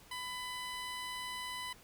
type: tone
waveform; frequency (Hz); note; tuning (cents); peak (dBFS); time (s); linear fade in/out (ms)
15% pulse; 1000; B5; +21; -33; 0.11-1.73; 5
effects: pink hiss -59 dBFS RMS until 1.83 s